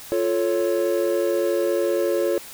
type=chord; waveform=triangle; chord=F augmented; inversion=none; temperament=equal; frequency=349.2 / 440 / 554.4 Hz; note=F4 / A4 / C#5; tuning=0 / 0 / 0 cents; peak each=-21 / -23 / -21 dBFS; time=0.12-2.38 s; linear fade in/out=0 ms; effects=white hiss -40 dBFS RMS until 2.53 s